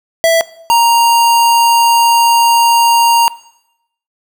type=tone pair in turn; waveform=square; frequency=660 / 933.4 Hz; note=E5 / A#5; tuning=+2 / +2 cents; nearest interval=tritone; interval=600 cents; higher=second; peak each=-7 dBFS; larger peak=neither; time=0.24-0.41 / 0.7-3.28 s; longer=second; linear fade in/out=0 ms; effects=noise-tail reverb RT60 0.8 s tail -19 dB re dry